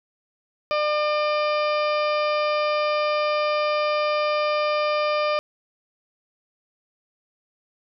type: harmonic tone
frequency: 600 Hz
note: D5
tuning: 37 cents sharp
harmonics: 1 / 2 / 3 / 4 / 5 / 6 / 7 / 8 / 9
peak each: -22 / -25 / -38 / -30 / -37 / -40 / -45 / -36 / -47 dBFS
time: 0.71-5.39 s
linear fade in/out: 0 ms
effects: none

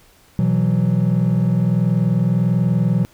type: chord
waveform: triangle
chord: B suspended fourth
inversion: none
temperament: equal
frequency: 123.47 / 164.81 / 185 Hz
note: B2 / E3 / F#3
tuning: 0 / 0 / 0 cents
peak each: -16 dBFS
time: 0.39-3.05 s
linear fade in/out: 0 ms
effects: tanh soft clip ceiling -6 dBFS + pink hiss -52 dBFS RMS until 3.13 s

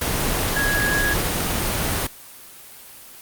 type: tone in noise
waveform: sine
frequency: 1661.2 Hz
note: G#6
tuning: in tune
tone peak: -20 dBFS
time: 0.56-1.14 s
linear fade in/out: 5 ms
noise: pink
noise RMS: -22 dBFS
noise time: 0.01-2.07 s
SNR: -1 dB
effects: white hiss -42 dBFS RMS until 3.21 s + Opus 24 kbps

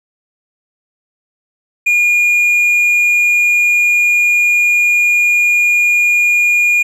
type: tone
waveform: triangle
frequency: 2430 Hz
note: D#7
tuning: 42 cents flat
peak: -7 dBFS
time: 1.86-6.83 s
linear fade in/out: 10 ms
effects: none

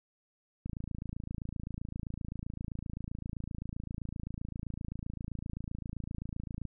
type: click train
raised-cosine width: 5 ms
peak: -26 dBFS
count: 167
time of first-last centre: 0.66-6.653 s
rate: 27.7 Hz
effects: none

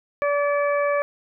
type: harmonic tone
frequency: 576 Hz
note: D5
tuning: 34 cents flat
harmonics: 1 / 2 / 3 / 4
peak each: -20 / -26 / -30 / -32 dBFS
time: 0.22-1.02 s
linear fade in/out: 0 ms
effects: none

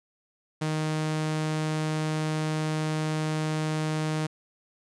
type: tone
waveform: sawtooth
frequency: 155.5 Hz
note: D#3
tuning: 1 cent flat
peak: -22 dBFS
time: 0.61-4.27 s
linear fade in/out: 10 ms
effects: resampled to 22050 Hz + 10-bit

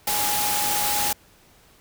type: tone in noise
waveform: sine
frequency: 830.6 Hz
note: G#5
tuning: in tune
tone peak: -27 dBFS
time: 0.07-1.13 s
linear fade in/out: 5 ms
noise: white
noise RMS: -24 dBFS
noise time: 0.07-1.13 s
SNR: -6 dB
effects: pink hiss -55 dBFS RMS until 1.8 s

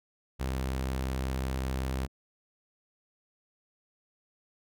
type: tone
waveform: sawtooth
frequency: 65.41 Hz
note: C2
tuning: in tune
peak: -26 dBFS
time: 0.39-2.07 s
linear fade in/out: 20 ms
effects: Opus 48 kbps

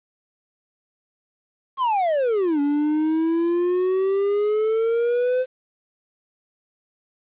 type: exponential two-way sweep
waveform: triangle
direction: down then up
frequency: 1104 to 284.1 to 516 Hz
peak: -16 dBFS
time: 1.77-5.46 s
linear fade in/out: 50 ms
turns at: 2.6 s
effects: resampled to 8000 Hz + 9-bit

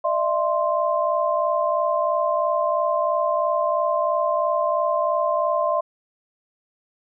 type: tone cluster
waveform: sine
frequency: 603 / 666 / 1048 Hz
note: D5 / E5 / C6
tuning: +46 / +18 / +2 cents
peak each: -23 dBFS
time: 0.04-5.81 s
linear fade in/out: 10 ms
effects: none

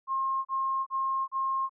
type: tone bursts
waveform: sine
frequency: 1069 Hz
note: C6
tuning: 37 cents sharp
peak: -26 dBFS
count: 4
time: 0.07-1.695 s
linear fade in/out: 50 ms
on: 380 ms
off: 35 ms
effects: none

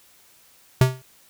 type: tone with exponential decay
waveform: square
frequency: 129.2 Hz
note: C3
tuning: 21 cents flat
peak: -10 dBFS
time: 0.81-1.02 s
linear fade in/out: 2 ms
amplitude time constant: 44 ms
effects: white hiss -55 dBFS RMS until 1.29 s

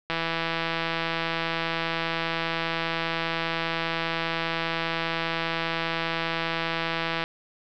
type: click train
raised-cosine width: 0.3 ms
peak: -11 dBFS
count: 1179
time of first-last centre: 0.1-7.239 s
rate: 165 Hz
effects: low-pass 5000 Hz 12 dB/octave

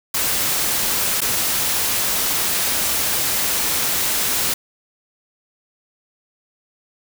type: noise with dropouts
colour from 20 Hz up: white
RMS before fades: -20 dBFS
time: 0.14-4.54 s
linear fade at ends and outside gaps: 5 ms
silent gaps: 1.207-1.215 s
effects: none

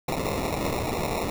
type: noise with sample-and-hold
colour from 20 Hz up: violet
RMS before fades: -28 dBFS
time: 0.08-1.3 s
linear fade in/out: 5 ms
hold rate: 1575 Hz
effects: none

